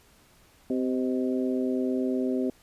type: harmonic tone with a mistuned harmonic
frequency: 128.8 Hz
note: C3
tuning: 27 cents flat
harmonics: 2 / 3 / 4 / 5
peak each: -26 / -30 / -35 / -37 dBFS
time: 0.7-2.5 s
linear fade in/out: 2 ms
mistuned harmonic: 5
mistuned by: -51 cents
effects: pink hiss -59 dBFS RMS until 2.62 s + resampled to 32000 Hz